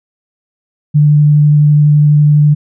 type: tone with vibrato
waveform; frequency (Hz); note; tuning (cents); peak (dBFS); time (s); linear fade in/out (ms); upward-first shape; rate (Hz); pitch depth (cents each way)
sine; 148.5; D3; +20; -4; 0.94-2.55; 20; triangle; 12; 12
effects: none